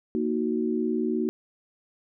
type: chord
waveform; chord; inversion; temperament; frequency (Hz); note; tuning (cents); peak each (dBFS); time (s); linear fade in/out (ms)
sine; D# minor; second; equal; 233.1 / 311.1 / 370; A#3 / D#4 / F#4; 0 / 0 / 0; -27 / -29 / -28; 0.15-1.29; 0
effects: none